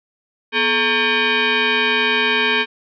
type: tone with frequency modulation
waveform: sine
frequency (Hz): 430.6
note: A4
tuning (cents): -37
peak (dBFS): -14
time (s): 0.52-2.66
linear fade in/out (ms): 50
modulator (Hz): 677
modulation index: 4.4
effects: none